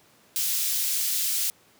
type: high-pass noise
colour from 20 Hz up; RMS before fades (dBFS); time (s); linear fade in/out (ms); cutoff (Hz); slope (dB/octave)
white; -26; 0.36-1.5; 0; 3500; 12
effects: pink hiss -58 dBFS RMS until 1.79 s + high-pass 150 Hz 12 dB/octave